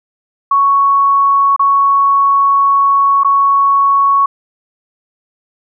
sine tone with dropouts, 1111 Hz, C#6, 4 cents sharp, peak -7 dBFS, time 0.51-4.26 s, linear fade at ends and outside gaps 5 ms, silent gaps 1.563-1.594 / 3.235-3.246 s, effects none

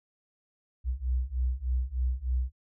sine beating tone pair, 61.2 / 64.5 Hz, B1 / C2, -15 / -24 cents, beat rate 3.3 Hz, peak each -30 / -29 dBFS, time 0.84-2.52 s, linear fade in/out 50 ms, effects none

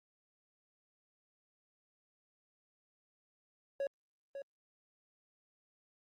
triangle tone with echo, 554.4 Hz, C#5, in tune, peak -31 dBFS, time 3.8-3.87 s, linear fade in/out 2 ms, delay 550 ms, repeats 1, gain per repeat -8 dB, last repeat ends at 4.42 s, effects Opus 48 kbps

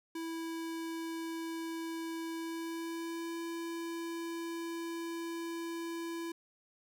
square tone with pitch glide, 328.8 to 334.7 Hz, E4 to E4, -4 to +26 cents, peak -38 dBFS, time 0.15-6.32 s, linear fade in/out 5 ms, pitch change +30 cents, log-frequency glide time 2.35-3.41 s, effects none

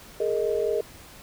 sine chord, Ab suspended second, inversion none, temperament equal with one note detuned, 415.3 / 460 / 622.3 Hz, Ab4 / Bb4 / Eb5, 0 / -23 / 0 cents, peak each -26 / -26 / -29 dBFS, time 0.2-0.81 s, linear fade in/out 5 ms, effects pink hiss -47 dBFS RMS until 1.22 s

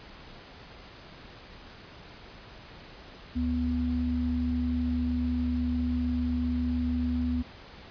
sine tone pair together, 73.17 / 246.9 Hz, D2 / B3, -6 / 0 cents, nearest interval octave + major sixth, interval 2106 cents, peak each -30 / -27 dBFS, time 3.35-7.43 s, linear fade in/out 20 ms, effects pink hiss -48 dBFS RMS until 7.9 s + resampled to 11025 Hz

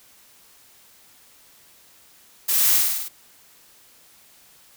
blue noise with echo, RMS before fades -21 dBFS, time 2.48-2.78 s, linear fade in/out 10 ms, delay 51 ms, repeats 6, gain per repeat -2 dB, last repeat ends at 3.086 s, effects white hiss -53 dBFS RMS until 4.76 s

